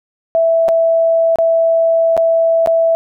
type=tone with dropouts; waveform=sine; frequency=659.3 Hz; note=E5; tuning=in tune; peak=-9 dBFS; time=0.35-2.95 s; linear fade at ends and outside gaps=0 ms; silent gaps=0.683-0.688 / 1.358-1.386 / 2.167-2.176 / 2.661-2.673 s; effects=none